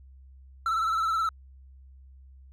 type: tone with vibrato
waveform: triangle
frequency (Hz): 1321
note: E6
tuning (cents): +3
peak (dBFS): -22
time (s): 0.66-1.29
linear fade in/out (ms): 2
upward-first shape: sine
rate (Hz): 19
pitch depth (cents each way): 53
effects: added 66 Hz sine -48 dBFS peak until 2.52 s + AAC 64 kbps